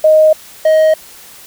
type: tone pair in turn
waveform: sine / triangle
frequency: 623 / 628.4 Hz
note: D#5 / D#5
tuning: +2 / +17 cents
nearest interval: unison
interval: 15 cents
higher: second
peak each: -4 dBFS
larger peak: neither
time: 0.04-0.33 / 0.65-0.94 s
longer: neither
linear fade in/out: 5 ms
effects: white hiss -37 dBFS RMS until 1.46 s